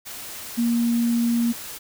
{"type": "tone in noise", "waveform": "sine", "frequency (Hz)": 235, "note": "A#3", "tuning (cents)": 14, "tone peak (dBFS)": -18, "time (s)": [0.57, 1.53], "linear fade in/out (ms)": 20, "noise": "white", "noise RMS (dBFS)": -36, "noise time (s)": [0.05, 1.79], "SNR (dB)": 15, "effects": []}